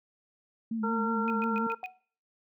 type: tone with vibrato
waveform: sine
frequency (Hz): 220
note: A3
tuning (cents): 0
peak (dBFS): -29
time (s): 0.71-1.67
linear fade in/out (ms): 5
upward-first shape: sine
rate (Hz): 5.6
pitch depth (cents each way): 63
type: harmonic tone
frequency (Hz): 456.9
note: A#4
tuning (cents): -35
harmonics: 1 / 2 / 3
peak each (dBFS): -34 / -34 / -32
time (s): 0.83-1.75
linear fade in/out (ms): 10
type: tone bursts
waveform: sine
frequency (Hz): 2489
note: D#7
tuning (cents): 0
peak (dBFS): -35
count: 5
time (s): 1.28-1.86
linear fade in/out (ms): 0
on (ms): 20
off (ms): 120
type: tone with exponential decay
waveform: sine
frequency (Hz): 740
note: F#5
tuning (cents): 0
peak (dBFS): -33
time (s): 1.83-2.01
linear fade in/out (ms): 1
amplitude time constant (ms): 37
effects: noise-tail reverb RT60 0.5 s tail -22 dB re dry